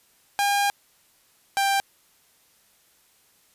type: tone pair in turn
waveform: sawtooth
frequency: 807 / 789.5 Hz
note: G#5 / G5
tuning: -50 / +12 cents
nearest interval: unison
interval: 38 cents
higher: first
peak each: -16 dBFS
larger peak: neither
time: 0.39-0.7 / 1.57-1.8 s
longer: first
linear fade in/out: 0 ms
effects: white hiss -61 dBFS RMS until 3.54 s + resampled to 32000 Hz